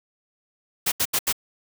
white noise bursts, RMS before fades -22 dBFS, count 4, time 0.86-1.327 s, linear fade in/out 10 ms, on 59 ms, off 77 ms, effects none

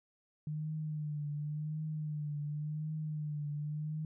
sine tone with vibrato, 151.2 Hz, D#3, 49 cents flat, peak -35 dBFS, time 0.47-4.05 s, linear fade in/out 2 ms, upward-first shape triangle, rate 0.91 Hz, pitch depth 57 cents each way, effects none

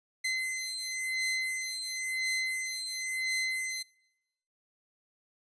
sawtooth beating tone pair, 2054 / 2054.96 Hz, C7 / C7, -33 / -32 cents, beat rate 0.96 Hz, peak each -31 dBFS, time 0.24-3.83 s, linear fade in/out 10 ms, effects noise-tail reverb RT60 1.0 s tail -25 dB re dry + resampled to 22050 Hz

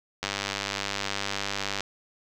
click train, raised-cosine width 0.2 ms, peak -11 dBFS, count 158, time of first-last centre 0.23-1.806 s, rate 99.6 Hz, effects none

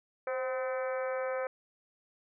harmonic tone with a mistuned harmonic, 255.3 Hz, C4, 42 cents flat, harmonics 2 / 3 / 4 / 5 / 6 / 7 / 8 / 9, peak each -32 / -43 / -45 / -42 / -44 / -48 / -51 / -49 dBFS, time 0.27-1.47 s, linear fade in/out 2 ms, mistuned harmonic 2, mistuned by +40 cents, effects none

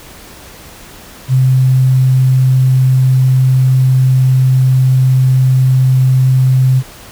sine tone with quantisation, 130 Hz, C3, 11 cents flat, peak -6 dBFS, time 1.28-6.83 s, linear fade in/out 50 ms, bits 6, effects pink hiss -35 dBFS RMS until 7.11 s

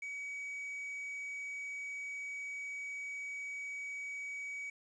triangle tone, 2268 Hz, C#7, 39 cents sharp, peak -38 dBFS, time 0.02-4.7 s, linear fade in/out 5 ms, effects resampled to 22050 Hz + 11-bit

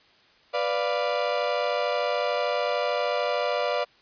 35% pulse chord, B diminished, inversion none, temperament equal, 493.9 / 587.3 / 698.5 Hz, B4 / D5 / F5, 0 / 0 / 0 cents, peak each -27 / -25 / -28 dBFS, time 0.53-3.85 s, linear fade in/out 20 ms, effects white hiss -58 dBFS RMS until 4.01 s + resampled to 11025 Hz

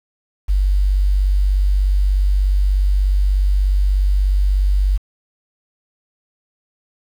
sine tone, 48.35 Hz, G1, 23 cents flat, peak -12 dBFS, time 0.48-4.98 s, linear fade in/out 20 ms, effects 7-bit

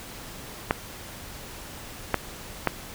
clicks, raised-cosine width 0.5 ms, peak -5 dBFS, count 3, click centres 0.709 / 2.143 / 2.673 s, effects pink hiss -41 dBFS RMS until 2.94 s

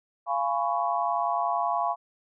sine chord, C# dominant seventh, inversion first, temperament just, 693 / 831.5 / 997.9 / 1108.7 Hz, E#5 / G#5 / B5 / C#6, -14 / +2 / +18 / 0 cents, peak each -28 / -30 / -30 / -30 dBFS, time 0.26-1.96 s, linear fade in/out 50 ms, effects none

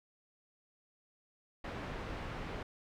pink low-pass noise, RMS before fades -42 dBFS, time 1.64-2.63 s, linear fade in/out 5 ms, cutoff 2300 Hz, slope 12 dB/octave, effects none

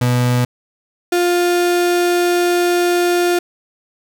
35% pulse tone pair in turn, 123.47 / 351.6 Hz, B2 / F4, 0 / +12 cents, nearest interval octave + tritone, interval 1812 cents, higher second, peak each -11 dBFS, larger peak neither, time 0.01-0.45 / 1.12-3.39 s, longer second, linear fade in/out 5 ms, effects none

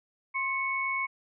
sine tone pair together, 1059.6 / 2213 Hz, C6 / C#7, +22 / -3 cents, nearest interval octave + minor second, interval 1275 cents, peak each -32 / -29 dBFS, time 0.34-1.07 s, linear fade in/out 20 ms, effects none

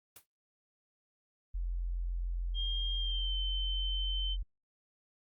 white noise with exponential decay, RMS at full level -46 dBFS, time 0.16-0.26 s, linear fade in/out 2 ms, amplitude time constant 21 ms
sine tone, 43.54 Hz, F1, 5 cents flat, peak -32 dBFS, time 1.54-4.43 s, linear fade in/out 10 ms
sine tone with pitch glide, 3211 to 3084 Hz, G7 to G7, +41 to -29 cents, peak -35 dBFS, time 2.54-4.37 s, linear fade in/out 50 ms, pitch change -70 cents, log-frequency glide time 2.97-3.35 s
effects Opus 32 kbps

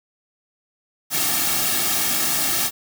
white noise with comb filter, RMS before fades -21 dBFS, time 1.1-2.71 s, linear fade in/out 50 ms, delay 2 ms, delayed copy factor -0.7, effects none

